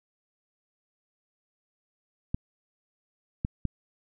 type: clicks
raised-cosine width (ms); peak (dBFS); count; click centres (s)
5; -15; 3; 2.345 / 3.449 / 3.653
effects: none